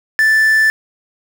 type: tone with quantisation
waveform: triangle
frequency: 1760 Hz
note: A6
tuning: in tune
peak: -7 dBFS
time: 0.19-0.7 s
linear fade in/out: 0 ms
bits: 5
effects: none